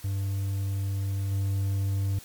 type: tone with level steps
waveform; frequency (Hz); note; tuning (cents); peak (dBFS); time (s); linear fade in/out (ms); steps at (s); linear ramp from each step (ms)
triangle; 98; G2; 0; -24 / -22; 0.04-2.19; 5; 1.31; 10
effects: white hiss -49 dBFS RMS until 2.24 s + MP3 96 kbps